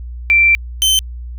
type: tone pair in turn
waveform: sine / sawtooth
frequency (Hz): 2349 / 3084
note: D7 / G7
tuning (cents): 0 / -29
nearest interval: perfect fourth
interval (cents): 471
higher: second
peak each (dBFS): -7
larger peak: neither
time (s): 0.3-0.55 / 0.82-0.99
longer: first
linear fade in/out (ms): 0
effects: added 60 Hz sine -25 dBFS peak until 1.38 s